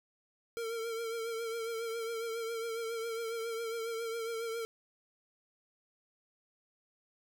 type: tone with vibrato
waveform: square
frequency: 456.9 Hz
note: A#4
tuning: 35 cents flat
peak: -36 dBFS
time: 0.57-4.65 s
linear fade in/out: 0 ms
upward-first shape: triangle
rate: 7.3 Hz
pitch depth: 48 cents each way
effects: none